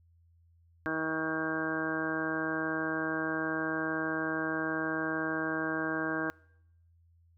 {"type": "harmonic tone", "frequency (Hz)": 159.2, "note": "D#3", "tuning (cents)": 40, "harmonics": [1, 2, 3, 4, 5, 6, 7, 8, 9, 10], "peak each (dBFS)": [-45, -34, -41, -40, -45, -46, -40, -46, -40, -35], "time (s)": [0.86, 6.3], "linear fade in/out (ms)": 0, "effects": ["noise-tail reverb RT60 0.8 s tail -25 dB re dry", "added 84 Hz sine -61 dBFS peak until 7.37 s"]}